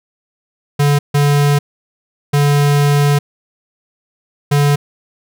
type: tone bursts at uneven times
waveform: square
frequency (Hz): 144.2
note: D3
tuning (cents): -31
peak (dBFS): -10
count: 4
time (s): 0.79-0.99 / 1.14-1.59 / 2.33-3.19 / 4.51-4.76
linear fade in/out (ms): 10
effects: none